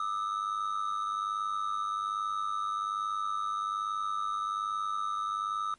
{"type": "ring-modulated tone", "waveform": "triangle", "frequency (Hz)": 1252, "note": "D#6", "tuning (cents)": 10, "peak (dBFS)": -25, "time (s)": [0, 5.74], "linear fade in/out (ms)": 0, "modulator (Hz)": 50.6, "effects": ["pink hiss -65 dBFS RMS until 5.78 s", "MP3 48 kbps"]}